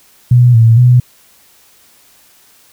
sine tone with pitch steps, 122.7 / 114 / 123.8 Hz, B2 / A#2 / B2, -11 / -38 / +5 cents, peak -3 dBFS, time 0.31-1 s, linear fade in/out 5 ms, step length 230 ms, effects white hiss -47 dBFS RMS until 2.72 s

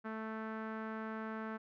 sawtooth tone with low-pass filter, 220 Hz, A3, in tune, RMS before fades -42 dBFS, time 0.04-1.58 s, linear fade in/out 20 ms, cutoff 1500 Hz, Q 2.8, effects none

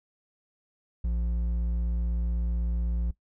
sine tone with hard clipping, 58 Hz, A#1, 8 cents flat, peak -27 dBFS, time 1.04-3.11 s, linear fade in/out 5 ms, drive 6 dB, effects noise-tail reverb RT60 0.1 s tail -18 dB re dry

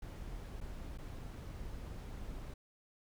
brown noise with dropouts, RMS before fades -45 dBFS, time 0.02-2.54 s, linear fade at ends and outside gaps 5 ms, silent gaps 0.605-0.611 / 0.976-0.984 s, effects none

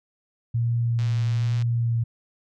sine tone with vibrato, 116.54 Hz, A#2, in tune, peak -20 dBFS, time 0.54-2.04 s, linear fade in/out 10 ms, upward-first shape sine, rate 1.1 Hz, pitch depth 20 cents each way
click train, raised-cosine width 0.2 ms, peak -24 dBFS, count 82, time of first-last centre 0.99-1.623 s, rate 128 Hz
effects none

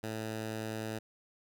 10% pulse tone, 110 Hz, A2, in tune, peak -28 dBFS, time 0.03-0.99 s, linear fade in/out 10 ms, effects none

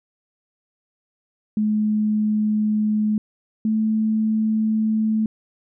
sine tone pair in turn, 213.1 / 218.2 Hz, G#3 / A3, +45 / -14 cents, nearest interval unison, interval 41 cents, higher second, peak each -17 dBFS, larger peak neither, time 1.57-3.18 / 3.65-5.26 s, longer neither, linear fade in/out 2 ms, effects none

